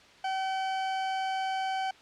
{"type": "tone", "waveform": "40% pulse", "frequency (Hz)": 764, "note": "G5", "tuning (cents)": -45, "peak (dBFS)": -28, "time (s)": [0.24, 1.91], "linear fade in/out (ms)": 5, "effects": ["white hiss -55 dBFS RMS until 2.01 s", "low-pass 4000 Hz 12 dB/octave"]}